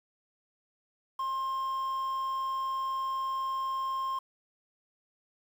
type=tone with quantisation; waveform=triangle; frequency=1062 Hz; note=C6; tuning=25 cents sharp; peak=-28 dBFS; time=1.19-4.19 s; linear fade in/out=5 ms; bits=9; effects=none